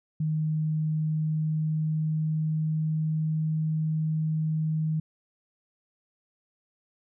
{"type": "tone with pitch glide", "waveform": "sine", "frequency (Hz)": [155.56, 156.91], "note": ["D#3", "D#3"], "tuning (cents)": [0, 15], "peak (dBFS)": -24, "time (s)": [0.2, 5], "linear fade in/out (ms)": 5, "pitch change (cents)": 15, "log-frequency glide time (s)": [0.93, 3.59], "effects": []}